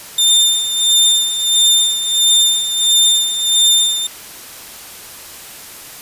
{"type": "tone with tremolo", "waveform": "sawtooth", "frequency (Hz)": 3604, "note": "A7", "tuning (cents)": 41, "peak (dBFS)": -5, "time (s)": [0.18, 4.07], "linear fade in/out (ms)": 5, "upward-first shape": "sine", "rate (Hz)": 1.5, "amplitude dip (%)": 65, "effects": ["white hiss -34 dBFS RMS until 6.01 s", "resampled to 32000 Hz"]}